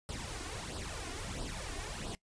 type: noise with flanger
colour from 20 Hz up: pink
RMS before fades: -41 dBFS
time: 0.09-2.15 s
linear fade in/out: 0 ms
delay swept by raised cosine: 0.22 to 2.82 ms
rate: 1.5 Hz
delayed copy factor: +0.7
effects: noise-tail reverb RT60 0.1 s tail -20 dB re dry + resampled to 22050 Hz